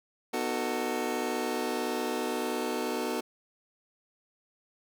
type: chord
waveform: 25% pulse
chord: B dominant seventh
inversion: none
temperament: just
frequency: 246.9 / 308.7 / 370.4 / 444.5 Hz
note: B3 / D#4 / F#4 / A4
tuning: 0 / -14 / +2 / +18 cents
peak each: -31 / -33 / -31 / -31 dBFS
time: 0.33-3.21 s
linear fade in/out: 10 ms
effects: none